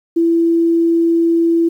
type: tone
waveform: sine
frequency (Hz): 334.2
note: E4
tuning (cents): +24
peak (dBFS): -10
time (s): 0.16-1.69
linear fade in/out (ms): 10
effects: 8-bit